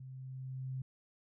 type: tone with level ramp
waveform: sine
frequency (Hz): 130.81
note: C3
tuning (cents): 0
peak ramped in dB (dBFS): -46 to -36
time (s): 0-0.82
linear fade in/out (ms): 5
effects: none